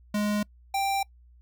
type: tone pair in turn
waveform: square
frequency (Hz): 208.2 / 786.1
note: G#3 / G5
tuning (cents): +5 / +5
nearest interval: octave + major seventh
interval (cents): 2300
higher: second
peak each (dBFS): -25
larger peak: neither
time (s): 0.14-0.43 / 0.74-1.03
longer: neither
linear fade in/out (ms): 5
effects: noise-tail reverb RT60 0.1 s tail -25 dB re dry + added 60 Hz sine -52 dBFS peak until 1.41 s